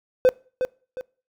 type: tone with echo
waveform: triangle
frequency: 509 Hz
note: C5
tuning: 48 cents flat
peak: -9 dBFS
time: 0.25-0.29 s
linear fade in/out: 0 ms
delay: 360 ms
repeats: 2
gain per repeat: -9 dB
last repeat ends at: 1.01 s
effects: noise-tail reverb RT60 0.4 s tail -24 dB re dry + tanh soft clip ceiling -5 dBFS